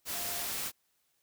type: tone in noise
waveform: sine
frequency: 698.5 Hz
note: F5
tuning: in tune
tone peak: -46 dBFS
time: 0.11-0.48 s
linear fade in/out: 50 ms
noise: white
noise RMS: -36 dBFS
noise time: 0.05-0.72 s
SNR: -13 dB
effects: white hiss -75 dBFS RMS until 1.22 s